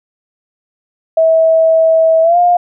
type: tone with pitch glide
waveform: sine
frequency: 648 to 706.6 Hz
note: E5 to F5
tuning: -30 to +20 cents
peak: -6 dBFS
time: 1.17-2.57 s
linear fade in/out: 5 ms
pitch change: +150 cents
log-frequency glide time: 2.22-2.38 s
effects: none